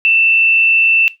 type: tone with frequency modulation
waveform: sine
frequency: 2673 Hz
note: E7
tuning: 23 cents sharp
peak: -8 dBFS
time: 0.05-1.08 s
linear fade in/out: 0 ms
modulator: 112 Hz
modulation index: 0.32
effects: noise-tail reverb RT60 0.2 s tail -18 dB re dry